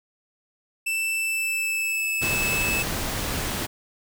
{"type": "tone with pitch glide", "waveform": "45% pulse", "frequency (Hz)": [2655, 2614], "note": ["E7", "E7"], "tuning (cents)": [12, -15], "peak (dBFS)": -23, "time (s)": [0.86, 2.83], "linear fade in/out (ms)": 10, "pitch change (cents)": -27, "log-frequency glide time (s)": [1.1, 2.17]}
{"type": "noise", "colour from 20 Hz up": "pink", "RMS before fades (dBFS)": -28, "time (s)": [2.21, 3.67], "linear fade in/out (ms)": 20}
{"effects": []}